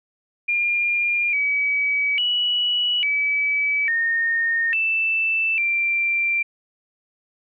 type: tone with pitch steps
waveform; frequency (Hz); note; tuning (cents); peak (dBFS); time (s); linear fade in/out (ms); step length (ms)
sine; 2405 / 2278 / 2937 / 2292 / 1838 / 2650 / 2361; D7 / C#7 / F#7 / D7 / A#6 / E7 / D7; +41 / +47 / -13 / -43 / -25 / +9 / +9; -18; 0.48-6.43; 10; 850
effects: none